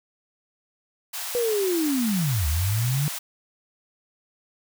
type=high-pass noise; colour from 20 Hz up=white; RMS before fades=-32 dBFS; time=1.13-3.19 s; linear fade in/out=10 ms; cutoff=620 Hz; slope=96 dB/octave
type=linear two-way sweep; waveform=sine; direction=down then up; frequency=493.9 to 70.7 to 150.9 Hz; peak=-21 dBFS; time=1.35-3.08 s; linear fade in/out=0 ms; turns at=2.47 s
effects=none